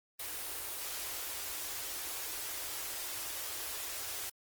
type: band-stop noise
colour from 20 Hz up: white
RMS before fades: -40 dBFS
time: 0.19-4.3 s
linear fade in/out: 10 ms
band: 110 to 290 Hz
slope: 48 dB/octave
effects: Opus 24 kbps